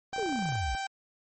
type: click train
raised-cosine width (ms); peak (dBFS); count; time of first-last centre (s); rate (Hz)
1; -30; 14; 0.13-0.555; 30.6
type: tone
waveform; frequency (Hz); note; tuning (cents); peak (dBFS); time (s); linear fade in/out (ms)
sawtooth; 780; G5; -9; -28; 0.13-0.87; 5
type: exponential sweep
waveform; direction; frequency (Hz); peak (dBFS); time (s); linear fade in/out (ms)
sine; down; 485.2 to 55; -30; 0.18-0.75; 0
effects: MP3 32 kbps